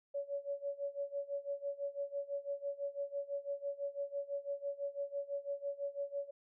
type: tone with tremolo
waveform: sine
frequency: 564 Hz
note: C#5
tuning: 30 cents sharp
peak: -34 dBFS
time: 0.14-6.31 s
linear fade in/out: 10 ms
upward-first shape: sine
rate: 6 Hz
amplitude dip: 90%
effects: none